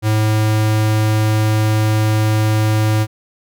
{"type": "tone", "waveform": "square", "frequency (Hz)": 108.1, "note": "A2", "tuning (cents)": -30, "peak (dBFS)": -13, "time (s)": [0.02, 3.07], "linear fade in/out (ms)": 50, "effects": []}